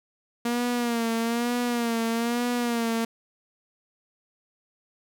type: tone with vibrato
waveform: sawtooth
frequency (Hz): 235.5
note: A#3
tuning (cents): +18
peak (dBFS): -20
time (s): 0.45-3.05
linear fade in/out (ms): 5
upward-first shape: sine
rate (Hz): 1.1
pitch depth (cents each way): 58
effects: none